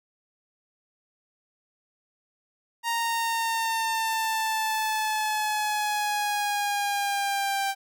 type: linear sweep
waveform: sawtooth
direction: down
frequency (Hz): 932.3 to 784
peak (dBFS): -21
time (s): 2.83-7.75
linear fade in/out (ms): 50
effects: none